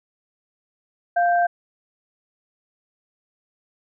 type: tone pair together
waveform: sine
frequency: 698.5 / 1568.1 Hz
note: F5 / G6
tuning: 0 / 0 cents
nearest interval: octave + major second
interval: 1400 cents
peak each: -16 / -25 dBFS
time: 1.16-1.47 s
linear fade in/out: 10 ms
effects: none